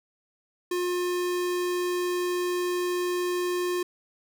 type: tone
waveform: square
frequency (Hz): 356.7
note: F4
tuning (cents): +37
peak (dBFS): -26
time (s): 0.71-3.83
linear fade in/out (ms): 5
effects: none